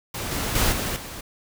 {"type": "noise with level steps", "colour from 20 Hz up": "pink", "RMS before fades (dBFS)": [-30, -27, -21, -27, -36], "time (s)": [0.14, 1.21], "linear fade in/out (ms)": 5, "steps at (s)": [0.31, 0.55, 0.72, 0.96], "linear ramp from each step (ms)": 5, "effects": []}